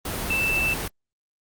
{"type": "tone in noise", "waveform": "sine", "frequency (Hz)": 2652, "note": "E7", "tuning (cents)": 10, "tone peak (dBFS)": -21, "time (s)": [0.3, 0.74], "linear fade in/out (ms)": 5, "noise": "pink", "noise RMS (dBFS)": -29, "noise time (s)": [0.05, 0.88], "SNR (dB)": 5, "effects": ["Opus 32 kbps"]}